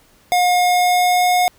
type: tone with pitch glide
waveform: square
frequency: 717 to 722 Hz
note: F5 to F#5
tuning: +45 to -43 cents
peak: -13 dBFS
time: 0.32-1.48 s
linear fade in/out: 0 ms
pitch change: +12 cents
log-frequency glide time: 0.61-1.27 s
effects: pink hiss -53 dBFS RMS until 1.58 s